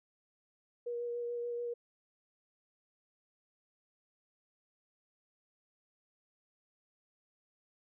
sine tone with vibrato, 477.6 Hz, A#4, 42 cents sharp, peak -35 dBFS, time 0.86-1.74 s, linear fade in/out 10 ms, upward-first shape sine, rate 6.9 Hz, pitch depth 13 cents each way, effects none

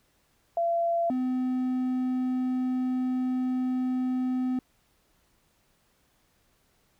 sine / triangle tone pair in turn, 680 / 254.7 Hz, F5 / C4, -46 / -46 cents, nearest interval octave + perfect fourth, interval 1700 cents, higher first, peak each -23 dBFS, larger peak neither, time 0.57-1.1 / 1.1-4.59 s, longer second, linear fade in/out 2 ms, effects pink hiss -68 dBFS RMS until 6.99 s

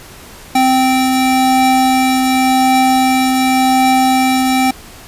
square tone pair together, 260.2 / 779.7 Hz, C4 / G5, -9 / -10 cents, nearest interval octave + perfect fifth, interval 1899 cents, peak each -13 dBFS, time 0.55-4.71 s, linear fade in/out 5 ms, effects pink hiss -36 dBFS RMS until 5.07 s + resampled to 32000 Hz

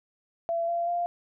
sine tone with pitch steps, 674 / 685 / 696.2 Hz, E5 / F5 / F5, +38 / -34 / -6 cents, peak -25 dBFS, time 0.49-1.06 s, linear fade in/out 0 ms, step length 190 ms, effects none

